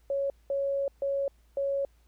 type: tone bursts at uneven times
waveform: sine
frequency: 554.4 Hz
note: C#5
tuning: in tune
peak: -26 dBFS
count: 4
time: 0.1-0.3 / 0.5-0.88 / 1.02-1.28 / 1.57-1.85 s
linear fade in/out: 2 ms
effects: added 57 Hz sine -59 dBFS peak until 2.07 s + pink hiss -70 dBFS RMS until 2.07 s